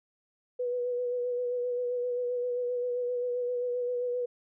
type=tone with vibrato; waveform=sine; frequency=491.1 Hz; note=B4; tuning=10 cents flat; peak=-28 dBFS; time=0.59-4.26 s; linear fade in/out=10 ms; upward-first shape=sine; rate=7.6 Hz; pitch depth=24 cents each way; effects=none